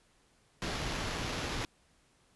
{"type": "noise with sample-and-hold", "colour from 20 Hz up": "pink", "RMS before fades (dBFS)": -36, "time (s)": [0.62, 1.65], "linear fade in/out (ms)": 0, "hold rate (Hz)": 8820, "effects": ["pink hiss -68 dBFS RMS until 2.35 s", "resampled to 24000 Hz"]}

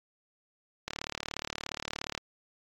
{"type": "click train", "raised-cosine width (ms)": 0.2, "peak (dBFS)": -16, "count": 49, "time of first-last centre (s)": [0.88, 2.177], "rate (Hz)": 37, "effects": ["AAC 48 kbps"]}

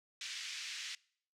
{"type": "band-pass noise", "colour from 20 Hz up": "pink", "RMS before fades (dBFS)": -44, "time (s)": [0.21, 0.95], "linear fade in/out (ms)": 2, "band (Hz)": [2000, 6500], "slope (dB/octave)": 24, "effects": ["noise-tail reverb RT60 0.6 s tail -24 dB re dry"]}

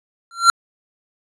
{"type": "tone with exponential growth", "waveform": "square", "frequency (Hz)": 1369, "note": "F6", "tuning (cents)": -35, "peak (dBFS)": -5, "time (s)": [0.31, 0.5], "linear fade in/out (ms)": 1, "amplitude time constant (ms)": 40, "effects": ["resampled to 22050 Hz"]}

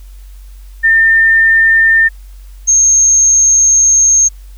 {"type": "tone pair in turn", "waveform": "sine", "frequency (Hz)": [1805, 6432], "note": ["A6", "G8"], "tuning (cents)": [44, 44], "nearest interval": "octave + minor seventh", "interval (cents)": 2200, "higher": "second", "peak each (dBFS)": -5, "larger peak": "neither", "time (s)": [[0.83, 2.09], [2.67, 4.29]], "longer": "second", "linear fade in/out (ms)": 20, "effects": ["added 47 Hz sine -30 dBFS peak until 4.57 s", "white hiss -49 dBFS RMS until 4.57 s"]}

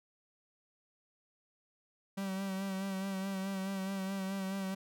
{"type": "tone with vibrato", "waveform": "45% pulse", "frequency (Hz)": 193, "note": "G3", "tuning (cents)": -27, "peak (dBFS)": -35, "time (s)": [2.17, 4.75], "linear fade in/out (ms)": 10, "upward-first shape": "sine", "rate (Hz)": 4.7, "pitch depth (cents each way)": 33, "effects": []}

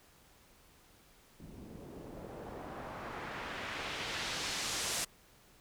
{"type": "noise with low-pass filter sweep", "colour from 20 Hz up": "white", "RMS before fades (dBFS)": -41, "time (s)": [1.39, 5.05], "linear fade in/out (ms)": 10, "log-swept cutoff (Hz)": [220, 9100], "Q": 0.96, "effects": ["pink hiss -63 dBFS RMS until 5.6 s"]}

